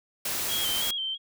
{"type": "noise", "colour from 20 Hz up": "white", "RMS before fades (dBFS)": -30, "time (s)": [0.25, 0.91], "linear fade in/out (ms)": 5}
{"type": "tone with vibrato", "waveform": "sine", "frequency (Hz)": 3200, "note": "G7", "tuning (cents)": 35, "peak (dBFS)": -28, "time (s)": [0.48, 1.18], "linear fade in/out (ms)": 50, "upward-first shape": "square", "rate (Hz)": 3, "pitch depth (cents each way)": 46}
{"effects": []}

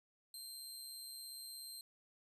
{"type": "tone with amplitude modulation", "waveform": "20% pulse", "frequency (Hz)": 4153, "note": "C8", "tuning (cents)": -14, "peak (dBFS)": -40, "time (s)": [0.34, 1.81], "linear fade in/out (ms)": 2, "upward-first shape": "sine", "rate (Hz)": 137, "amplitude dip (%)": 40, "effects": ["resampled to 32000 Hz"]}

